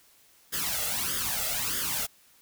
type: noise with flanger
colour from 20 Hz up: white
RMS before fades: -30 dBFS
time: 0.52-2.07 s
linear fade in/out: 20 ms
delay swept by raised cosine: 0.59 to 1.51 ms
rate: 1.6 Hz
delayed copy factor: +0.75
effects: white hiss -60 dBFS RMS until 2.41 s